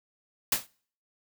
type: noise with exponential decay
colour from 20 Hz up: white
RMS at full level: -20 dBFS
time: 0.52-0.67 s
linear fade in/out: 5 ms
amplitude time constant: 32 ms
effects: noise-tail reverb RT60 0.5 s tail -25 dB re dry